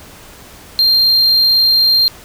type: tone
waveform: triangle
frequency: 4186 Hz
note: C8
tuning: in tune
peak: -7 dBFS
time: 0.79-2.08 s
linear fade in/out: 0 ms
effects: pink hiss -38 dBFS RMS until 2.24 s